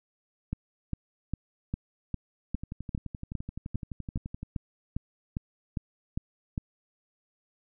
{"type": "two click trains", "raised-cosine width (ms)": 5, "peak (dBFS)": [-18, -24], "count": [16, 23], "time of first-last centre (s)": [[0.53, 6.578], [2.55, 4.43]], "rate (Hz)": [2.48, 11.7], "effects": []}